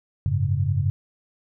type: chord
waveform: sine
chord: F# suspended second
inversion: none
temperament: equal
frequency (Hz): 92.5 / 103.83 / 138.59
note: F#2 / G#2 / C#3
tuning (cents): 0 / 0 / 0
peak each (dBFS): -24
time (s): 0.26-0.9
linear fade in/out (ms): 0
effects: none